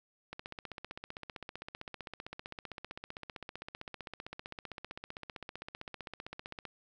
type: click train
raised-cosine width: 0.3 ms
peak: -26 dBFS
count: 99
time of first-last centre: 0.33-6.653 s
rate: 15.5 Hz
effects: none

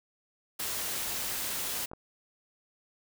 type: noise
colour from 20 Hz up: white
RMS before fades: -34 dBFS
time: 0.59-1.86 s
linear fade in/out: 10 ms
type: clicks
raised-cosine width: 1 ms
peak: -31 / -27 dBFS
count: 2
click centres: 1.915 / 1.934 s
effects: none

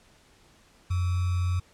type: tone with sample-and-hold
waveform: sine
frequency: 89.7 Hz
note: F2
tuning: 47 cents sharp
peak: -23 dBFS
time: 0.9-1.6 s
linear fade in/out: 10 ms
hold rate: 1225 Hz
effects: pink hiss -59 dBFS RMS until 1.73 s + low-pass 9000 Hz 12 dB/octave

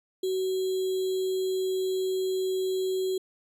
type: tone with sample-and-hold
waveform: sine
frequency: 375.6 Hz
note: F#4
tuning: 26 cents sharp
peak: -25 dBFS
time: 0.23-3.18 s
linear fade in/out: 5 ms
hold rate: 3675 Hz
effects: resampled to 32000 Hz

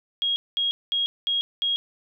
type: tone bursts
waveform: sine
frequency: 3280 Hz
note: G#7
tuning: 22 cents flat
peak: -21 dBFS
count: 5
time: 0.22-1.76 s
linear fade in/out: 0 ms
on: 140 ms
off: 210 ms
effects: none

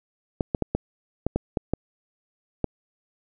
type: clicks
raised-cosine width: 2 ms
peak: -9 dBFS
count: 9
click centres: 0.408 / 0.548 / 0.623 / 0.75 / 1.266 / 1.36 / 1.572 / 1.736 / 2.643 s
effects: none

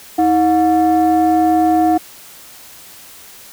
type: tone pair together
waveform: sine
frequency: 319 / 722.2 Hz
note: D#4 / F#5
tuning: +43 / -42 cents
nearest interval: octave + major second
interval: 1415 cents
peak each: -11 dBFS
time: 0.18-1.98 s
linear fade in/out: 10 ms
effects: tanh soft clip ceiling -6 dBFS + white hiss -39 dBFS RMS until 3.52 s

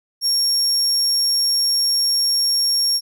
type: tone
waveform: 35% pulse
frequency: 5540 Hz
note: F8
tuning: 15 cents flat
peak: -13 dBFS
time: 0.21-3.01 s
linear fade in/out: 50 ms
effects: none

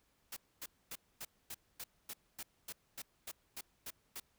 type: noise bursts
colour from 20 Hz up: white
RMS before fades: -45 dBFS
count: 14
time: 0.32-4.2 s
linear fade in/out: 5 ms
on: 45 ms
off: 250 ms
effects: pink hiss -75 dBFS RMS until 4.38 s

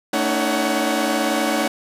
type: tone cluster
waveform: sawtooth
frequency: 224.5 / 287.5 / 317.1 / 557 / 748 Hz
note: A3 / D4 / D#4 / C#5 / F#5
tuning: +35 / -37 / +33 / +8 / +19 cents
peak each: -21 dBFS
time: 0.13-1.68 s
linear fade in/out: 5 ms
effects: resampled to 32000 Hz + 8-bit

